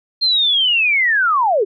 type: linear sweep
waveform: sine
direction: down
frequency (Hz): 4228 to 360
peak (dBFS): -12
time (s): 0.21-1.65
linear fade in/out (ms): 20
effects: none